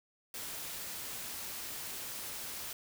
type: noise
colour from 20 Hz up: white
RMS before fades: -42 dBFS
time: 0.34-2.73 s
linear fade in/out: 2 ms
effects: none